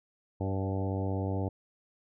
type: harmonic tone with a mistuned harmonic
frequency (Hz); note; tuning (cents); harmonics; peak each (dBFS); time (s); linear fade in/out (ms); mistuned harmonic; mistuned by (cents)
96.4; G2; -28; 1 / 2 / 3 / 4 / 5 / 6 / 7 / 8 / 9; -31 / -38 / -37 / -41 / -40 / -43 / -44 / -45 / -46; 0.4-1.49; 10; 6; +17
effects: none